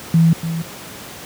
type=tone with echo; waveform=sine; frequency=164.81 Hz; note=E3; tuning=in tune; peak=-8 dBFS; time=0.14-0.33 s; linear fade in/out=2 ms; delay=290 ms; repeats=1; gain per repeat=-11 dB; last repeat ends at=0.62 s; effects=pink hiss -34 dBFS RMS until 1.25 s + high-pass 100 Hz 12 dB/octave